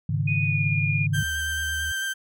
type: chord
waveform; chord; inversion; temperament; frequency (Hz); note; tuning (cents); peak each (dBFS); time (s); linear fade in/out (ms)
sine; Ab suspended fourth; none; just; 103.83 / 138.43 / 155.74; Ab2 / Db3 / Eb3; 0 / -2 / +2; -26; 0.09-1.23; 5
type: tone with pitch glide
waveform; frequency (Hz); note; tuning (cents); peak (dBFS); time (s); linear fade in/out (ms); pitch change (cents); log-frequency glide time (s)
sine; 2477 to 2427; D#7 to D#7; -8 to -44; -25; 0.27-1.07; 10; -36; 0.45-0.66
type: tone with vibrato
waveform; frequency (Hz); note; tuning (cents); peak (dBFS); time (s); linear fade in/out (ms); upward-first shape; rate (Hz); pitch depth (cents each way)
35% pulse; 1567; G6; -1; -24; 1.13-2.14; 20; square; 9; 10
type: tone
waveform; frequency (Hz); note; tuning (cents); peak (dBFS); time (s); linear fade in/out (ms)
sine; 76.5; D#2; -29; -32; 1.17-1.92; 5
effects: none